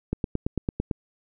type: click train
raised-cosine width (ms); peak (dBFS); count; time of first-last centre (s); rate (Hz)
3; -12; 8; 0.13-0.912; 8.95
effects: none